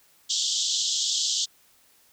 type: band-pass noise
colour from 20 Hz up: pink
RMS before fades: -26 dBFS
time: 0.29-1.46 s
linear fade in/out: 20 ms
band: 3100 to 7600 Hz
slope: 96 dB/octave
effects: white hiss -60 dBFS RMS until 2.12 s